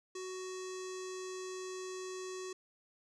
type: tone with low-pass filter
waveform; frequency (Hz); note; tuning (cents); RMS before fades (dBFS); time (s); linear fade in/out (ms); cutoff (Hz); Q
square; 371.9; F#4; +9; -43; 0.15-2.53; 5; 6800; 3.9
effects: none